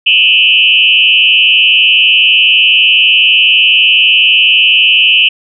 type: tone with frequency modulation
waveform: sine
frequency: 2800 Hz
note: F7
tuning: 4 cents sharp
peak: -4 dBFS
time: 0.06-5.29 s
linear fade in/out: 10 ms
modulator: 112 Hz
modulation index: 2.4
effects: none